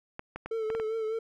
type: clicks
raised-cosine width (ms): 0.5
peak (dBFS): -22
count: 6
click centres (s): 0.194 / 0.36 / 0.46 / 0.702 / 0.75 / 0.799
type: tone with vibrato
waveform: triangle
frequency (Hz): 443.1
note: A4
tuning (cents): +12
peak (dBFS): -27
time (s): 0.51-1.19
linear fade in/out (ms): 5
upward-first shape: triangle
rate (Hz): 5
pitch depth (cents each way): 49
effects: none